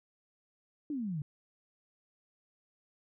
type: exponential sweep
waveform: sine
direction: down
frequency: 311.1 to 138.59 Hz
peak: -33 dBFS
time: 0.9-1.22 s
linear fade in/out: 2 ms
effects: none